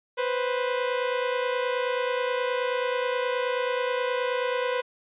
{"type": "tone pair together", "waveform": "sawtooth", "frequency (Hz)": [493.9, 523.3], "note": ["B4", "C5"], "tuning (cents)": [0, 0], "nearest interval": "minor second", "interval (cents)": 100, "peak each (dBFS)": [-22, -26], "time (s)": [0.17, 4.82], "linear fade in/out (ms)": 20, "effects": ["resampled to 8000 Hz"]}